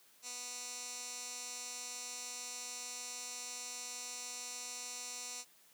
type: tone with band-pass filter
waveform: 15% pulse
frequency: 246.5 Hz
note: B3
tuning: 3 cents flat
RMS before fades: -45 dBFS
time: 0.22-5.45 s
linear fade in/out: 50 ms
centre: 6800 Hz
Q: 2.4
effects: white hiss -65 dBFS RMS until 5.73 s + high-pass 150 Hz 12 dB/octave